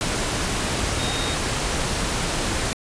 sine tone in noise, 3729 Hz, A#7, in tune, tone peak -30 dBFS, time 0.99-1.34 s, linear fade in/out 0 ms, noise pink, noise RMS -24 dBFS, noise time 0.01-2.73 s, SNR -9 dB, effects resampled to 22050 Hz

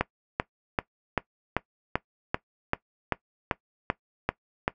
click train, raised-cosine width 0.5 ms, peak -8 dBFS, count 13, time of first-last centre 0.01-4.679 s, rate 2.57 Hz, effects noise-tail reverb RT60 0.1 s tail -19 dB re dry

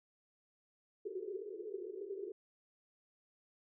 white band-pass noise, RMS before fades -44 dBFS, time 1.05-2.32 s, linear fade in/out 5 ms, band 370 to 430 Hz, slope 96 dB/octave, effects none

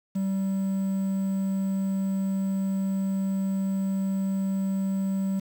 triangle tone with quantisation, 193.2 Hz, G3, 25 cents flat, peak -22 dBFS, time 0.15-5.4 s, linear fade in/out 10 ms, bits 8, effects none

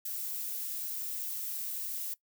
violet noise, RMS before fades -37 dBFS, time 0.05-2.14 s, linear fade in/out 5 ms, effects noise-tail reverb RT60 0.1 s tail -19 dB re dry

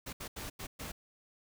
pink noise bursts at uneven times, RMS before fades -42 dBFS, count 5, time 0.06-0.13 / 0.2-0.28 / 0.36-0.5 / 0.59-0.67 / 0.79-0.92 s, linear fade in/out 10 ms, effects none

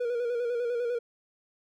triangle tone with vibrato, 479 Hz, A#4, 47 cents sharp, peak -25 dBFS, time 0-0.99 s, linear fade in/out 10 ms, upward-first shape square, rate 10 Hz, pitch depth 42 cents each way, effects none

